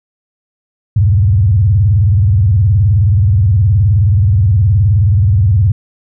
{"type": "tone with vibrato", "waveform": "sine", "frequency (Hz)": 98, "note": "G2", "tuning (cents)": 0, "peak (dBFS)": -6, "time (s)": [0.96, 5.72], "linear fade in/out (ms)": 5, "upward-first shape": "square", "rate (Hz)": 19, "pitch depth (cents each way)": 230, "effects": []}